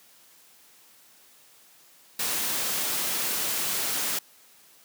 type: noise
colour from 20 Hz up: white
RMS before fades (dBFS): -28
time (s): 2.19-4.19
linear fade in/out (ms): 5
effects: white hiss -56 dBFS RMS until 4.84 s + high-pass 150 Hz 12 dB/octave